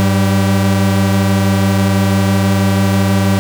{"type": "tone pair together", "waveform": "45% pulse", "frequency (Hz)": [99.61, 193.1], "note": ["G2", "G3"], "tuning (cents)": [28, -26], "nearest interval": "major seventh", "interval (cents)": 1146, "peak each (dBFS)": -13, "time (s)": [0, 3.39], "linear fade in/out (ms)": 0, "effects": []}